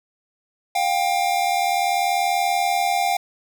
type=tone pair together; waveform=square; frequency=710.6 / 791 Hz; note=F5 / G5; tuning=+30 / +15 cents; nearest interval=major second; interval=185 cents; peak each=-22 dBFS; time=0.75-3.17 s; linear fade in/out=5 ms; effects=none